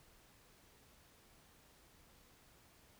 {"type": "silence", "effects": ["pink hiss -66 dBFS RMS until 2.99 s"]}